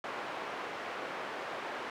pink band-pass noise, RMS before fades -40 dBFS, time 0.04-1.9 s, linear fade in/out 2 ms, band 470 to 2000 Hz, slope 12 dB/octave, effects none

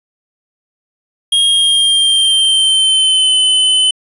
square tone with pitch glide, 3253 to 3035 Hz, G#7 to F#7, -37 to +43 cents, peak -9 dBFS, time 1.32-3.91 s, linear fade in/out 5 ms, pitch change -120 cents, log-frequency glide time 1.47-3.37 s, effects resampled to 24000 Hz + 7-bit

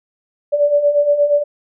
sine beating tone pair, 575 / 583.5 Hz, D5 / D5, -37 / -11 cents, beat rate 8.5 Hz, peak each -18 / -12 dBFS, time 0.52-1.44 s, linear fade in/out 20 ms, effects none

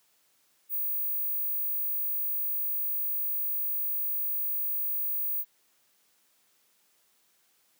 sine tone, 15550 Hz, B9, 28 cents flat, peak -27 dBFS, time 0.69-5.45 s, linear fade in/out 50 ms, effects white hiss -68 dBFS RMS until 7.79 s + high-pass 150 Hz 12 dB/octave

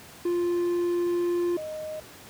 triangle / sine tone pair in turn, 349.1 / 619.9 Hz, F4 / D#5, -1 / -7 cents, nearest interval minor seventh, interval 994 cents, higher second, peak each -21 / -32 dBFS, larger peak first, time 0.25-1.57 / 1.57-2 s, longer first, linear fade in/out 5 ms, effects pink hiss -47 dBFS RMS until 2.29 s + high-pass 80 Hz 12 dB/octave

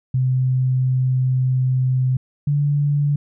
sine tone pair in turn, 128.9 / 144.69 Hz, C3 / D3, -26 / -25 cents, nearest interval major second, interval 201 cents, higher second, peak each -15 dBFS, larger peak neither, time 0.14-2.17 / 2.47-3.16 s, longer first, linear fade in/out 5 ms, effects none

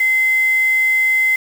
sine tone with quantisation, 2061 Hz, C7, 27 cents flat, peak -12 dBFS, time 0-1.36 s, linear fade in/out 5 ms, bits 5, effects none

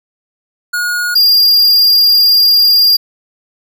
square tone pair in turn, 1443 / 4806 Hz, F#6 / D8, -44 / +39 cents, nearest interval octave + major sixth, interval 2083 cents, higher second, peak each -14 / -6 dBFS, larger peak second, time 0.73-1.15 / 1.15-2.97 s, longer second, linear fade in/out 10 ms, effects none

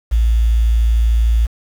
sine tone with quantisation, 56.6 Hz, A1, 50 cents sharp, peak -10 dBFS, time 0.11-1.47 s, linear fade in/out 20 ms, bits 6, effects none

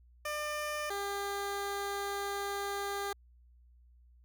15% pulse tone pair in turn, 599 / 400.8 Hz, D5 / G4, +34 / +38 cents, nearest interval perfect fifth, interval 696 cents, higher first, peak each -28 dBFS, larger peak neither, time 0.25-0.9 / 0.9-3.13 s, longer second, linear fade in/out 5 ms, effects added 60 Hz sine -58 dBFS peak until 4.24 s

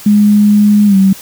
sine tone with pitch glide, 207.7 to 192.67 Hz, G#3 to G3, 0 to -30 cents, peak -4 dBFS, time 0.06-1.13 s, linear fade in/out 5 ms, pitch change -130 cents, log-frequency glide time 0.86-0.96 s, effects white hiss -32 dBFS RMS until 1.21 s

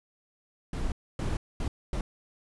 brown noise bursts at uneven times, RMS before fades -30 dBFS, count 4, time 0.73-0.92 / 1.19-1.37 / 1.6-1.68 / 1.93-2.01 s, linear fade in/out 2 ms, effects resampled to 24000 Hz

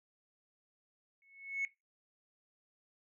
sine tone with exponential growth, 2200 Hz, C#7, 14 cents flat, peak -28 dBFS, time 1.22-1.65 s, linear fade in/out 1 ms, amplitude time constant 93 ms, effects noise-tail reverb RT60 0.2 s tail -19 dB re dry + tanh soft clip ceiling -29 dBFS

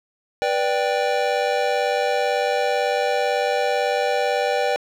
square chord, G major, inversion first, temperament just, 490 / 588 / 784 Hz, B4 / D5 / G5, -14 / +2 / 0 cents, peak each -24 dBFS, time 0.42-4.76 s, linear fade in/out 0 ms, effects low-pass 5000 Hz 12 dB/octave + 8-bit

